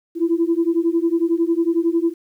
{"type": "beating tone pair", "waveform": "sine", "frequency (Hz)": [329.6, 340.6], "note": ["E4", "F4"], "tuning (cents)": [0, -43], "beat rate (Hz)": 11, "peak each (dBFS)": -18, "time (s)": [0.15, 2.14], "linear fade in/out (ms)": 50, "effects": ["tanh soft clip ceiling -8 dBFS", "9-bit"]}